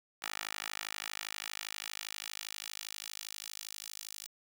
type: tone with high-pass filter sweep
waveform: 10% pulse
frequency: 52.5 Hz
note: G#1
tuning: 19 cents sharp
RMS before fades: -43 dBFS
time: 0.22-4.27 s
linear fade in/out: 5 ms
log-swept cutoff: 1500 to 5300 Hz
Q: 0.85
effects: none